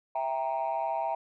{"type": "chord", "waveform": "sine", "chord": "E diminished", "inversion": "none", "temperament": "equal with one note detuned", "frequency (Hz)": [659.3, 789, 932.3], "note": ["E5", "G5", "Bb5"], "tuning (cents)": [0, 11, 0], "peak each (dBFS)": -31, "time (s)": [0.15, 1.15], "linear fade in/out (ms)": 5, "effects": ["tanh soft clip ceiling -23 dBFS"]}